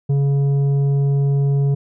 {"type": "tone with tanh clipping", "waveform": "sine", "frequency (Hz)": 140, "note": "C#3", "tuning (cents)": 18, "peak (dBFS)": -15, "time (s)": [0.09, 1.75], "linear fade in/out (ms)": 10, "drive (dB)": 7, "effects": []}